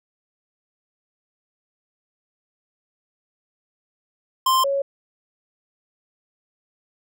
square / sine tone pair in turn, 1046.5 / 554.4 Hz, C6 / C#5, 0 / 0 cents, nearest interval major seventh, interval 1100 cents, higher first, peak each -16 / -19 dBFS, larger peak first, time 4.46-4.64 / 4.64-4.82 s, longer neither, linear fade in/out 5 ms, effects none

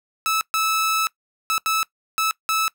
sawtooth tone bursts at uneven times, 1306 Hz, E6, 17 cents flat, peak -15 dBFS, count 6, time 0.26-0.41 / 0.54-1.07 / 1.5-1.58 / 1.66-1.83 / 2.18-2.31 / 2.49-2.68 s, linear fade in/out 0 ms, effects noise-tail reverb RT60 0.1 s tail -21 dB re dry

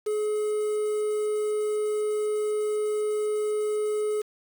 triangle tone with quantisation, 424 Hz, G#4, 36 cents sharp, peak -22 dBFS, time 0.06-4.22 s, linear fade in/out 10 ms, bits 7, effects none

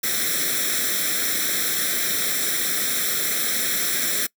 white noise with comb filter, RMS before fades -23 dBFS, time 0.03-4.27 s, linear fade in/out 10 ms, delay 0.53 ms, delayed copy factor +0.9, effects noise-tail reverb RT60 0.1 s tail -23 dB re dry + high-pass 200 Hz 12 dB/octave

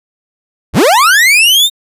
40% pulse linear sweep, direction up, 32.77 to 3729 Hz, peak -4 dBFS, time 0.73-1.7 s, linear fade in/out 50 ms, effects resampled to 32000 Hz

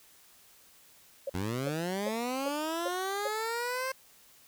sine tone bursts, 550 Hz, C#5, 14 cents flat, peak -30 dBFS, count 6, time 1.27-3.276 s, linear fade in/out 5 ms, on 26 ms, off 370 ms
15% pulse linear sweep, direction up, 86.1 to 532 Hz, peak -25 dBFS, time 1.34-3.92 s, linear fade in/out 5 ms
effects white hiss -59 dBFS RMS until 4.47 s

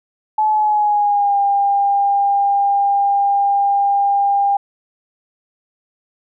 sine tone with pitch glide, 859 to 801.5 Hz, A5 to G5, -42 to +38 cents, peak -12 dBFS, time 0.38-4.57 s, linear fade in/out 5 ms, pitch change -120 cents, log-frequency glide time 0.5-1.38 s, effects none

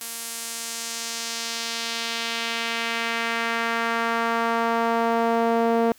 sawtooth tone with band-pass filter sweep, 230.5 Hz, A#3, 19 cents flat, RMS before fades -25 dBFS, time 0.01-5.92 s, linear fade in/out 0 ms, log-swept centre 11000 to 540 Hz, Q 1.2, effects white hiss -54 dBFS RMS until 5.98 s

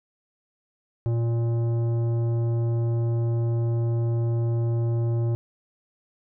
triangle tone with tanh clipping, 116.54 Hz, A#2, in tune, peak -23 dBFS, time 1.06-5.35 s, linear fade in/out 0 ms, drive 16 dB, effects none

